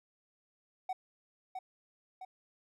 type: tone with echo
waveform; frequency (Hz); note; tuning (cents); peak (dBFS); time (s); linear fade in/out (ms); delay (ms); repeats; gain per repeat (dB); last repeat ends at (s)
triangle; 750; F#5; +23; -31; 0.89-0.93; 5; 660; 2; -5; 2.25
effects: none